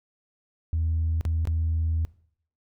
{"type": "tone with dropouts", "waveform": "sine", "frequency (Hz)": 81, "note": "E2", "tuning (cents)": -30, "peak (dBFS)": -21, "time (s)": [0.73, 2.05], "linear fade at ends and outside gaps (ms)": 0, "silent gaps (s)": [[1.21, 1.252], [1.453, 1.473]], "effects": ["noise-tail reverb RT60 0.6 s tail -21 dB re dry", "tanh soft clip ceiling -19 dBFS"]}